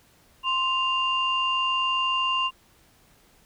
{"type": "tone pair together", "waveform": "sine", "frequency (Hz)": [1046.6, 2794], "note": ["C6", "F7"], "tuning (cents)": [0, 0], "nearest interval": "octave + perfect fourth", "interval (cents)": 1700, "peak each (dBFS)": -24, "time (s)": [0.43, 2.51], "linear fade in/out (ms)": 50, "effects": ["tanh soft clip ceiling -14 dBFS", "pink hiss -59 dBFS RMS until 3.45 s"]}